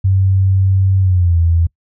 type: tone with pitch glide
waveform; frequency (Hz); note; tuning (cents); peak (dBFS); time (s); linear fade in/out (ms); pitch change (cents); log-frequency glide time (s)
sine; 95.7 to 83.79; G2 to E2; -41 to +29; -9; 0.04-1.67; 10; -230; 1-1.38
effects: noise-tail reverb RT60 0.1 s tail -24 dB re dry